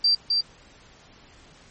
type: tone with echo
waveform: sine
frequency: 4699 Hz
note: D8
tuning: in tune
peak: -16 dBFS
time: 0.04-0.15 s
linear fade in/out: 5 ms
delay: 260 ms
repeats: 1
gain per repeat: -3 dB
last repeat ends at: 0.41 s
effects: pink hiss -52 dBFS RMS until 1.7 s + MP3 32 kbps